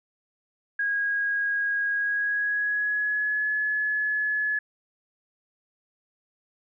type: tone with pitch glide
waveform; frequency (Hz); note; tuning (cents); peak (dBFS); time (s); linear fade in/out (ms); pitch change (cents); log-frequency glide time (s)
sine; 1642 to 1705.8; G#6 to G#6; -20 to +46; -23; 0.79-4.59; 5; +66; 1.9-3.5
effects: none